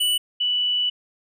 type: tone pair in turn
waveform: square / sine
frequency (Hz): 2963 / 2963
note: F#7 / F#7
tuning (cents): +2 / +2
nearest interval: unison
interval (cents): 0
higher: neither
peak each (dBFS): -19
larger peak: neither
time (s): 0-0.18 / 0.4-0.9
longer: second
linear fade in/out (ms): 10
effects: none